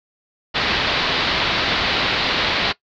white low-pass noise, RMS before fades -20 dBFS, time 0.54-2.73 s, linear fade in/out 20 ms, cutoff 4400 Hz, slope 48 dB/octave, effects noise-tail reverb RT60 0.1 s tail -19 dB re dry

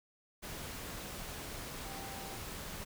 sine tone in noise, 784 Hz, G5, in tune, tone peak -49 dBFS, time 1.84-2.37 s, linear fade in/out 20 ms, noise pink, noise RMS -44 dBFS, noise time 0.42-2.85 s, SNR -8 dB, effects none

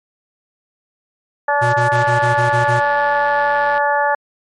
harmonic tone, 288.3 Hz, D4, 32 cents flat, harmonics 2 / 3 / 4 / 5 / 6, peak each -19 / -16 / -24 / -24 / -20 dBFS, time 1.48-4.15 s, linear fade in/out 5 ms
square tone bursts, 120.9 Hz, B2, 36 cents flat, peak -18 dBFS, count 8, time 1.61-2.804 s, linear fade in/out 20 ms, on 130 ms, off 22 ms
click train, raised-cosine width 0.3 ms, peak -16 dBFS, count 211, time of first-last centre 1.92-3.778 s, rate 113 Hz
effects MP3 48 kbps

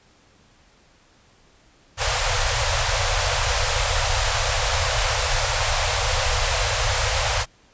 pink band-stop noise, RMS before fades -21 dBFS, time 1.97-7.46 s, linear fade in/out 50 ms, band 120 to 480 Hz, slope 96 dB/octave, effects pink hiss -56 dBFS RMS until 7.73 s + resampled to 16000 Hz

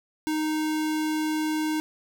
square tone, 310 Hz, D#4, 6 cents flat, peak -25 dBFS, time 0.27-1.8 s, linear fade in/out 0 ms, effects none

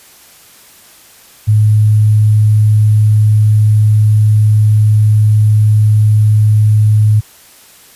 sine tone with sample-and-hold, 106.8 Hz, G#2, 49 cents sharp, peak -5 dBFS, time 1.47-7.21 s, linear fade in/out 20 ms, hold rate 11025 Hz, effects white hiss -41 dBFS RMS until 7.95 s + resampled to 32000 Hz

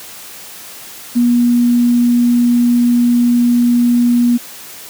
sine tone, 240.7 Hz, B3, 44 cents flat, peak -8 dBFS, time 1.15-4.38 s, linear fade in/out 20 ms, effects white hiss -33 dBFS RMS until 4.89 s + high-pass 100 Hz 12 dB/octave

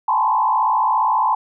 sine tone with frequency modulation, 943 Hz, A#5, 20 cents sharp, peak -14 dBFS, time 0.08-1.35 s, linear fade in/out 5 ms, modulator 57.3 Hz, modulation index 2, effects none

